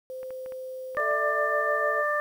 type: tone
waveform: sine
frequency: 517 Hz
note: C5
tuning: 21 cents flat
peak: -34 dBFS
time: 0.1-1 s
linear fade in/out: 0 ms
type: clicks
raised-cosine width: 0.5 ms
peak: -32 dBFS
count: 6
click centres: 0.231 / 0.306 / 0.461 / 0.522 / 0.949 / 1.113 s
type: harmonic tone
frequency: 594 Hz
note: D5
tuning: 20 cents sharp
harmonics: 1 / 2 / 3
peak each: -28 / -28 / -28 dBFS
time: 0.97-2.2 s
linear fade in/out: 0 ms
type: chord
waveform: sine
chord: A suspended fourth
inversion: none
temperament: equal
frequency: 440 / 587.3 / 659.3 Hz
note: A4 / D5 / E5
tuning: 0 / 0 / 0 cents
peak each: -34 dBFS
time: 0.97-2.04 s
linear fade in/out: 50 ms
effects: 9-bit